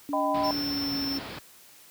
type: tone with pitch glide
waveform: sine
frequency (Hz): 287.1 to 275.4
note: D4 to C#4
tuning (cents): -39 to -11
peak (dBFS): -30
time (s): 0.09-1.19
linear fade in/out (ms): 0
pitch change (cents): -72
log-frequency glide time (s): 0.51-1.06
type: chord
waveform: sine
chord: Eb augmented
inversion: none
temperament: equal with one note detuned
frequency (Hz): 622.3 / 784 / 1001.6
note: Eb5 / G5 / B5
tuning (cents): 0 / 0 / +24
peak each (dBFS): -28 / -30 / -28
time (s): 0.13-0.51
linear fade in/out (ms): 2
type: low-pass noise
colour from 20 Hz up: pink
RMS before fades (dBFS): -38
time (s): 0.34-1.39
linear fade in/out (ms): 5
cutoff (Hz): 5200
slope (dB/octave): 96
type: tone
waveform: square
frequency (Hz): 5360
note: E8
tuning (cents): +28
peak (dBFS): -31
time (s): 0.43-1.19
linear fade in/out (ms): 20
effects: white hiss -53 dBFS RMS until 1.9 s + high-pass 80 Hz 12 dB/octave